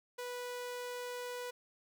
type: tone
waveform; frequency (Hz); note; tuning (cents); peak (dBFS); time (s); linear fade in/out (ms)
sawtooth; 491.7; B4; -8; -36; 0.18-1.51; 10
effects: none